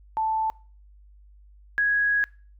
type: tone pair in turn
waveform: sine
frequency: 880 / 1661.2 Hz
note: A5 / G#6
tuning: 0 / 0 cents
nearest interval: major seventh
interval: 1100 cents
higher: second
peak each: -22 / -19 dBFS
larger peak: second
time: 0.17-0.5 / 1.78-2.24 s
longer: second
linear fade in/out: 0 ms
effects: noise-tail reverb RT60 0.4 s tail -24 dB re dry + added 50 Hz sine -49 dBFS peak until 2.59 s